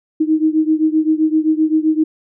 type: beating tone pair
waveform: sine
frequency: 310.8 / 318.5 Hz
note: D#4 / D#4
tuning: -2 / +41 cents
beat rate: 7.7 Hz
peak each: -14 / -16 dBFS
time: 0.2-2.04 s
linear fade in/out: 10 ms
effects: none